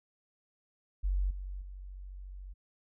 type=tone with level steps; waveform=sine; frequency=47 Hz; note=F#1; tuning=28 cents sharp; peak=-27 / -37 / -42 dBFS; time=1.03-2.54 s; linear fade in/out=20 ms; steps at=1.3 / 1.61 s; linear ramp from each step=10 ms; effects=none